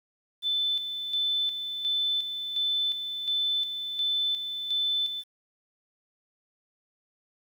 sine tone with tremolo, 3520 Hz, A7, in tune, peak -24 dBFS, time 0.42-5.24 s, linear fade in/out 50 ms, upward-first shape square, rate 1.4 Hz, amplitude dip 55%, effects 9-bit

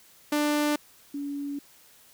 sawtooth / sine tone pair in turn, 296.3 / 284.2 Hz, D4 / C#4, +15 / +43 cents, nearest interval minor second, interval 72 cents, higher first, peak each -19 / -30 dBFS, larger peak first, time 0.32-0.76 / 1.14-1.59 s, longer second, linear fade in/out 5 ms, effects white hiss -56 dBFS RMS until 2.13 s

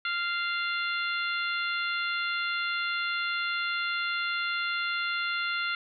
harmonic tone, 695 Hz, F5, 9 cents flat, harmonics 2 / 3 / 4 / 5 / 6, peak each -30 / -34 / -36 / -38 / -40 dBFS, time 0.05-5.75 s, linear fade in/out 2 ms, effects none

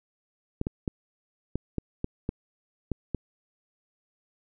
clicks, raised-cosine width 3 ms, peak -15 dBFS, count 9, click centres 0.614 / 0.669 / 0.878 / 1.556 / 1.783 / 2.044 / 2.291 / 2.917 / 3.147 s, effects none

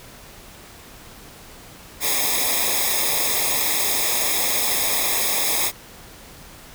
white noise with comb filter, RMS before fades -21 dBFS, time 2-5.72 s, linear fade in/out 50 ms, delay 0.68 ms, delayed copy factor -0.95, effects pink hiss -43 dBFS RMS until 6.74 s

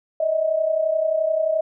sine tone pair together, 608.5 / 640 Hz, D#5 / D#5, -39 / +49 cents, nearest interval minor second, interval 88 cents, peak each -24 / -19 dBFS, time 0.2-1.61 s, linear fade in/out 5 ms, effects none

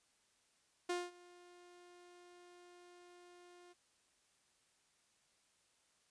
sawtooth tone with ADSR envelope, 353.7 Hz, F4, 22 cents sharp, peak -31 dBFS, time 0.89-3.74 s, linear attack 8 ms, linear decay 210 ms, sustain -24 dB, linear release 24 ms, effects white hiss -75 dBFS RMS until 6.1 s + resampled to 22050 Hz

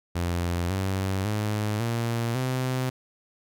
sawtooth tone with pitch steps, 86.9 / 95.87 / 105.76 / 116.67 / 128.71 Hz, F2 / G2 / G#2 / A#2 / C3, -8 / -38 / +32 / +2 / -28 cents, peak -21 dBFS, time 0.15-2.9 s, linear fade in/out 10 ms, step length 550 ms, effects none

